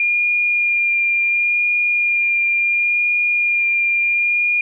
sine tone with vibrato, 2410 Hz, D7, 44 cents sharp, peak -14 dBFS, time 0-4.61 s, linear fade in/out 2 ms, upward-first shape sine, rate 0.71 Hz, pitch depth 12 cents each way, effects none

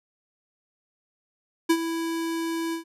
square tone with ADSR envelope, 330.2 Hz, E4, 3 cents sharp, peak -16 dBFS, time 1.69-2.84 s, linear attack 13 ms, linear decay 62 ms, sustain -11 dB, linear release 110 ms, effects resampled to 32000 Hz

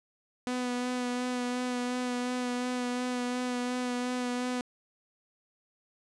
sawtooth tone with vibrato, 248 Hz, B3, 7 cents sharp, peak -26 dBFS, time 0.47-4.61 s, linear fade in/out 0 ms, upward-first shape sine, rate 2.8 Hz, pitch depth 18 cents each way, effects resampled to 22050 Hz

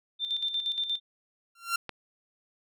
sine tone with tremolo, 3576 Hz, A7, 27 cents sharp, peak -26 dBFS, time 0.19-1 s, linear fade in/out 50 ms, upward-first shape square, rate 8.5 Hz, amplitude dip 60%
sawtooth tone with exponential growth, 1374 Hz, F6, 29 cents flat, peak -19 dBFS, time 1.55-1.76 s, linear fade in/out 5 ms, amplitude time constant 45 ms
click, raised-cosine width 0.3 ms, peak -20 dBFS, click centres 1.893 s
effects none

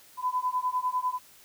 sine beating tone pair, 1000 / 1010 Hz, B5 / B5, +21 / +39 cents, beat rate 10 Hz, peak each -29 dBFS, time 0.17-1.19 s, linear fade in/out 50 ms, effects white hiss -55 dBFS RMS until 1.44 s

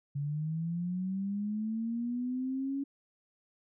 sine linear sweep, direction up, 140 to 279.2 Hz, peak -31 dBFS, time 0.15-2.84 s, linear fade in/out 10 ms, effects none

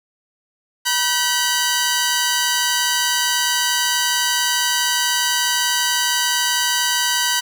10% pulse tone pair together, 968.7 / 1529 Hz, B5 / G6, -34 / -44 cents, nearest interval minor sixth, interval 790 cents, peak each -11 dBFS, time 0.85-7.41 s, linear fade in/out 20 ms, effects none

